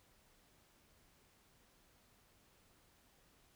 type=silence; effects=pink hiss -70 dBFS RMS until 3.55 s